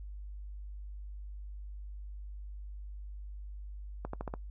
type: accelerating click train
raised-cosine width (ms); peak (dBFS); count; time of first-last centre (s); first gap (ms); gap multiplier
1; -23; 5; 4.05-4.339; 84; 0.9
effects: noise-tail reverb RT60 0.1 s tail -21 dB re dry + added 50 Hz sine -41 dBFS peak until 4.5 s